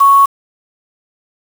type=tone with quantisation; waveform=sine; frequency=1108.7 Hz; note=C#6; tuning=in tune; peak=-4 dBFS; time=0-0.26 s; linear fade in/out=10 ms; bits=4; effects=none